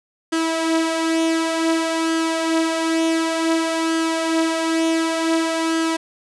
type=tone with flanger; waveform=sawtooth; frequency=325.8 Hz; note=E4; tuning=20 cents flat; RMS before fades=-20 dBFS; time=0.32-5.97 s; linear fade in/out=10 ms; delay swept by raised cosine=0.63 to 5.83 ms; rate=0.55 Hz; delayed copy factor=+0.5; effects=resampled to 22050 Hz + 7-bit